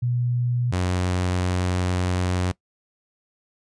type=tone pair in turn; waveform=sine / sawtooth; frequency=121.9 / 90.71 Hz; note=B2 / F#2; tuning=-22 / -34 cents; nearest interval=perfect fourth; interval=512 cents; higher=first; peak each=-20 / -17 dBFS; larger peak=second; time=0.02-0.72 / 0.72-2.52 s; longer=second; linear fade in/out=10 ms; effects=noise-tail reverb RT60 0.1 s tail -21 dB re dry + resampled to 22050 Hz